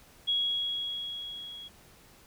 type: tone with level ramp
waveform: sine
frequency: 3322 Hz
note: G#7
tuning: in tune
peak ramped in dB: -24 to -42 dBFS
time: 0.27-1.69 s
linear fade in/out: 20 ms
effects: pink hiss -57 dBFS RMS until 2.26 s